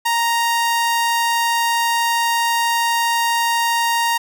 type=tone; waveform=sawtooth; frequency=932.3 Hz; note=A#5; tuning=in tune; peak=-12 dBFS; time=0.05-4.18 s; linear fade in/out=10 ms; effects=none